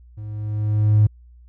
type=tone with level ramp; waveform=triangle; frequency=106 Hz; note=G#2; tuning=36 cents sharp; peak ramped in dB=-29 to -6 dBFS; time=0.17-1.07 s; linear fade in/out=10 ms; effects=tanh soft clip ceiling -7 dBFS + added 60 Hz sine -44 dBFS peak until 1.48 s